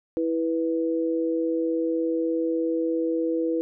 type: tone pair together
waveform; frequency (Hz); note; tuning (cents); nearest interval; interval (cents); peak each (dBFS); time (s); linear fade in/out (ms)
sine; 328 / 491.4; E4 / B4; -9 / -9; perfect fifth; 700; -24 / -26; 0.17-3.61; 0
effects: none